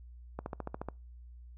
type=click train; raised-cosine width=1 ms; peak=-23 dBFS; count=8; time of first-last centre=0.39-0.886 s; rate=14.1 Hz; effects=noise-tail reverb RT60 0.3 s tail -26 dB re dry + added 60 Hz sine -48 dBFS peak until 1.57 s